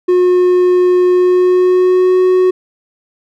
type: tone with pitch glide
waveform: triangle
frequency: 361.2 to 368.6 Hz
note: F#4 to F#4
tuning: -42 to -7 cents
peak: -5 dBFS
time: 0.08-2.51 s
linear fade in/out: 10 ms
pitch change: +35 cents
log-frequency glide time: 1.1-2.19 s
effects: none